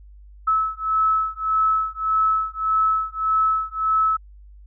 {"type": "beating tone pair", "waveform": "sine", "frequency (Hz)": [1299, 1300.7], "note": ["E6", "E6"], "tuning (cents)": [-26, -24], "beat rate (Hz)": 1.7, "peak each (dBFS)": -21, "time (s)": [0.47, 4.17], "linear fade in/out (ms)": 10, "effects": ["added 50 Hz sine -42 dBFS peak until 4.66 s"]}